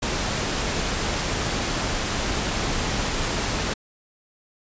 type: noise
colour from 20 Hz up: pink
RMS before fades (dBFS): -25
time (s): 0.02-3.74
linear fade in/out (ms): 10
effects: resampled to 16000 Hz